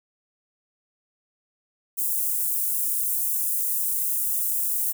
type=high-pass noise; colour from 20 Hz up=white; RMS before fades=-25 dBFS; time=1.97-4.93 s; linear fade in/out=20 ms; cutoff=9000 Hz; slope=24 dB/octave; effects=none